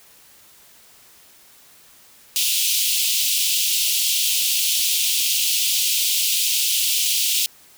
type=high-pass noise; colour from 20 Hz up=pink; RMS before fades=-20 dBFS; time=2.36-7.46 s; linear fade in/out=0 ms; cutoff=2700 Hz; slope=48 dB/octave; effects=white hiss -50 dBFS RMS until 7.77 s